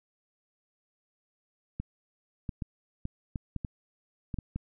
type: clicks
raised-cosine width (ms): 5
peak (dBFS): -21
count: 10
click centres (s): 1.8 / 2.492 / 2.622 / 3.054 / 3.358 / 3.563 / 3.648 / 4.342 / 4.387 / 4.56
effects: none